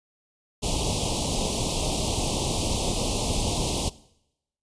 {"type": "band-stop noise", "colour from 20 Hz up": "pink", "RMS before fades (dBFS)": -26, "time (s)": [0.62, 3.9], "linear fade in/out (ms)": 20, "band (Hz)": [970, 2700], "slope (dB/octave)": 48, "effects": ["noise-tail reverb RT60 0.8 s tail -19 dB re dry", "resampled to 22050 Hz"]}